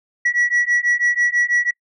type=beating tone pair; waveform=sine; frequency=1932 / 1938.1 Hz; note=B6 / B6; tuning=-39 / -33 cents; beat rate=6.1 Hz; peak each=-16 dBFS; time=0.25-1.71 s; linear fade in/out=10 ms; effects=noise-tail reverb RT60 0.1 s tail -26 dB re dry + tanh soft clip ceiling -12 dBFS